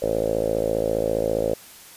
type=tone with low-pass filter; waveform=5% pulse; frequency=54.9 Hz; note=A1; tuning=3 cents flat; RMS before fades=-23 dBFS; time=0.02-1.54 s; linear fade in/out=5 ms; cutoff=530 Hz; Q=7.1; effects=white hiss -45 dBFS RMS until 1.96 s + resampled to 32000 Hz